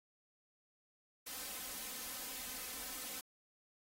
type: noise with comb filter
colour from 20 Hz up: white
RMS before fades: -45 dBFS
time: 1.26-3.21 s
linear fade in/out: 10 ms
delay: 3.9 ms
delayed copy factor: +0.9
effects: AAC 48 kbps